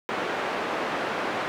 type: band-pass noise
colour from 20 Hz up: pink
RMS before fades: -29 dBFS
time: 0.09-1.48 s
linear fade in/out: 0 ms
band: 370 to 2000 Hz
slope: 12 dB/octave
effects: none